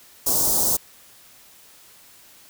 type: band-stop noise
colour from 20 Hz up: white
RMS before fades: -20 dBFS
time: 0.26-0.77 s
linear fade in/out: 10 ms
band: 940 to 5300 Hz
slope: 24 dB/octave
effects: white hiss -50 dBFS RMS until 2.49 s